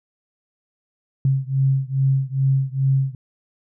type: beating tone pair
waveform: sine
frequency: 133.8 / 136.2 Hz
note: C3 / C#3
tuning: +39 / -30 cents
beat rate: 2.4 Hz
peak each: -19 / -20 dBFS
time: 1.25-3.15 s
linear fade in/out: 2 ms
effects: none